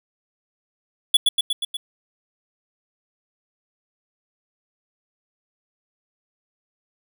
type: tone with echo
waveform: square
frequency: 3415 Hz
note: G#7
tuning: 48 cents sharp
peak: -11 dBFS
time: 1.14-1.17 s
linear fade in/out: 5 ms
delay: 120 ms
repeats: 5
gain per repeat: -3 dB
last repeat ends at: 1.77 s
effects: none